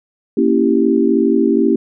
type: chord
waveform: sine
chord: A# diminished seventh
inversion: none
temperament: equal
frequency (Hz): 233.1 / 277.2 / 329.6 / 392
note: A#3 / C#4 / E4 / G4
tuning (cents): 0 / 0 / 0 / 0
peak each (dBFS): -16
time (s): 0.37-1.76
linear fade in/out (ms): 5
effects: none